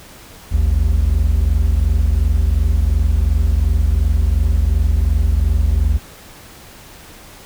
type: tone pair together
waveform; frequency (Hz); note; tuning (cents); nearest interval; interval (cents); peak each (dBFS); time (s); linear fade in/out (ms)
triangle; 55 / 77.78; A1 / D#2; 0 / 0; tritone; 600; -12; 0.51-5.99; 20
effects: tanh soft clip ceiling -4 dBFS + pink hiss -40 dBFS RMS until 7.45 s